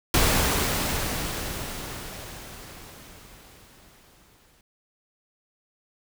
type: noise with exponential decay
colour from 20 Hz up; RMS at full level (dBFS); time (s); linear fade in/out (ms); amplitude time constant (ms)
pink; -20; 0.14-4.61; 2; 970
effects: none